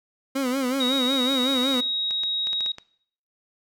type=tone with vibrato; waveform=30% pulse; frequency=260.7 Hz; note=C4; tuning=6 cents flat; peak=-20 dBFS; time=0.35-1.81 s; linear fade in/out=10 ms; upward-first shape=sine; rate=5.4 Hz; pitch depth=100 cents each way
type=tone; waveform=sine; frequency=3792 Hz; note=A#7; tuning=29 cents sharp; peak=-23 dBFS; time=0.8-2.72 s; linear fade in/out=5 ms
type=clicks; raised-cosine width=0.2 ms; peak=-20 dBFS; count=10; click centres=1.55 / 1.634 / 1.741 / 2.109 / 2.235 / 2.471 / 2.531 / 2.607 / 2.662 / 2.784 s
effects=noise-tail reverb RT60 0.6 s tail -20 dB re dry